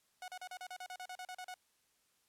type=tone bursts; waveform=sawtooth; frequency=734 Hz; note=F#5; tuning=14 cents flat; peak=-40 dBFS; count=14; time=0.22-1.541 s; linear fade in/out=2 ms; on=60 ms; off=37 ms; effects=white hiss -75 dBFS RMS until 2.28 s + low-pass 12000 Hz 12 dB/octave

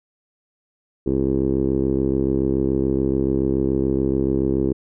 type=tone with low-pass filter; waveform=10% pulse; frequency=67 Hz; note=C2; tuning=42 cents sharp; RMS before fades=-20 dBFS; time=1.06-4.73 s; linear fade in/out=10 ms; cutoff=380 Hz; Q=3.5; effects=none

